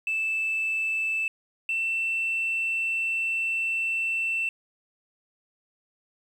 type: tone pair in turn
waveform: sine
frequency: 2637 / 2680 Hz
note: E7 / E7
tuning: 0 / +28 cents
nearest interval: unison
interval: 28 cents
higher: second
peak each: -23 dBFS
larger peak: neither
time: 0.07-1.28 / 1.69-4.49 s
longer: second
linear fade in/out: 2 ms
effects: tanh soft clip ceiling -21 dBFS + 9-bit